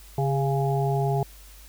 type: harmonic tone with a mistuned harmonic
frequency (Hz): 138.59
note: C#3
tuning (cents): 0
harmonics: 1 / 3 / 5 / 6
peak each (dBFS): -23 / -28 / -30 / -31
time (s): 0.18-1.23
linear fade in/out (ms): 2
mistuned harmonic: 3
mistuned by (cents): -35
effects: added 50 Hz sine -46 dBFS peak until 1.68 s + white hiss -51 dBFS RMS until 1.68 s